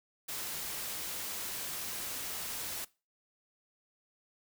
white noise, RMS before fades -39 dBFS, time 0.28-2.85 s, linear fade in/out 10 ms, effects noise-tail reverb RT60 0.3 s tail -21 dB re dry

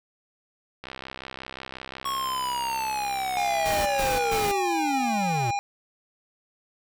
click train, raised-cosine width 0.3 ms, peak -20 dBFS, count 234, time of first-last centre 0.84-4.392 s, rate 65.6 Hz
square linear sweep, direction down, 1108.7 to 110.6 Hz, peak -27 dBFS, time 2.05-5.51 s, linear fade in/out 5 ms
harmonic tone, 808 Hz, G#5, 48 cents flat, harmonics 1 / 3 / 5 / 7 / 9, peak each -25 / -34 / -43 / -43 / -47 dBFS, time 3.37-5.59 s, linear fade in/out 0 ms
pink noise bursts, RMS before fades -31 dBFS, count 3, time 3.65-4.52 s, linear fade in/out 10 ms, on 210 ms, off 120 ms
effects none

